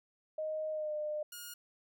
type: tone with pitch glide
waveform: sine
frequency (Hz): 622.3 to 603.9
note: D#5 to D5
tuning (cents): 0 to +48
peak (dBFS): -34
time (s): 0.38-1.23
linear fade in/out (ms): 5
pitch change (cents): -52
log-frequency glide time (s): 0.71-0.94
type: tone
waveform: 5% pulse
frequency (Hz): 1432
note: F6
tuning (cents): +43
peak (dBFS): -33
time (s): 1.32-1.54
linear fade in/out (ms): 5
effects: none